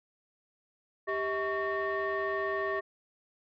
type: tone cluster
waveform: sine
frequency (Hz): 394.5 / 640 / 1116 / 1827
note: G4 / D#5 / C#6 / A#6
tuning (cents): +11 / +49 / +11 / -35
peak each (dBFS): -32 / -34 / -34 / -34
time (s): 1.07-2.81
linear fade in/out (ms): 20
effects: tanh soft clip ceiling -24 dBFS